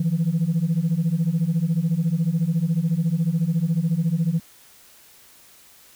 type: beating tone pair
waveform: sine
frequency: 157.5 / 171.5 Hz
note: D#3 / F3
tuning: +21 / -31 cents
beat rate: 14 Hz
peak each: -21 / -20 dBFS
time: 0-4.4 s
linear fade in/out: 5 ms
effects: tanh soft clip ceiling -14 dBFS + white hiss -51 dBFS RMS until 5.95 s